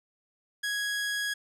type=tone; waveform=sawtooth; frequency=1661.2 Hz; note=G#6; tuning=in tune; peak=-25 dBFS; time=0.63-1.34 s; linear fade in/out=10 ms; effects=low-pass 11000 Hz 12 dB/octave + 11-bit